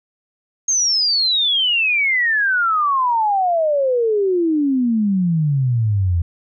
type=exponential sweep; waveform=sine; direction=down; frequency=6500 to 82.41 Hz; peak=-14 dBFS; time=0.68-6.22 s; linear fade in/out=5 ms; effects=none